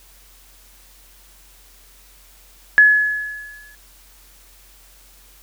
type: tone with exponential decay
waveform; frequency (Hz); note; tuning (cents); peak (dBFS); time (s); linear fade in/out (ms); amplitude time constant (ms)
sine; 1700; G#6; +40; -5; 2.78-3.75; 0; 210
effects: added 45 Hz sine -50 dBFS peak until 5.42 s + white hiss -50 dBFS RMS until 5.42 s